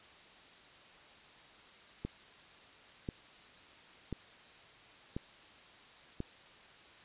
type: click train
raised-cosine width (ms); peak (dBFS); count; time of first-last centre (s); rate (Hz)
3; -24; 5; 2.05-6.204; 0.963
effects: white hiss -57 dBFS RMS until 7.04 s + resampled to 8000 Hz